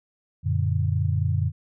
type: chord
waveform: sine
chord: Gb augmented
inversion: none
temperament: equal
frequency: 92.5 / 116.54 / 146.83 Hz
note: Gb2 / Bb2 / D3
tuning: 0 / 0 / 0 cents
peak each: -23 / -26 / -26 dBFS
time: 0.43-1.52 s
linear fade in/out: 50 ms
effects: none